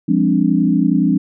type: chord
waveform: sine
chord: D half-diminished seventh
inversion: first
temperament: equal with one note detuned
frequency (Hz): 174.61 / 204.2 / 261.6 / 293.7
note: F3 / Ab3 / C4 / D4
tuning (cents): 0 / -29 / 0 / 0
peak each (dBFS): -17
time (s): 0.08-1.18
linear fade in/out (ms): 10
effects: none